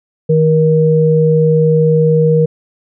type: tone pair together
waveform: sine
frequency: 157.7 / 473.4 Hz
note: D#3 / A#4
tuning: +24 / +27 cents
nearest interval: octave + perfect fifth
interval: 1903 cents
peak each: -10 dBFS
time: 0.29-2.46 s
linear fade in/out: 10 ms
effects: none